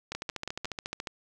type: two click trains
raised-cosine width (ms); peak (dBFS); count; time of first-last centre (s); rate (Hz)
0.2; -17 / -17; 4 / 14; 0.12-0.655 / 0.15-1.072; 5.61 / 14.1
effects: none